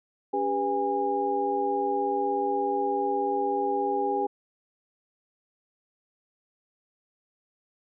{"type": "tone cluster", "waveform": "sine", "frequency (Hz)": [280.8, 399.8, 496.4, 817], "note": ["C#4", "G4", "B4", "G#5"], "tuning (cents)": [22, 34, 9, -29], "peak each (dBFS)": [-34, -28, -33, -27], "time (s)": [0.33, 4.27], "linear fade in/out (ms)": 10, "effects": []}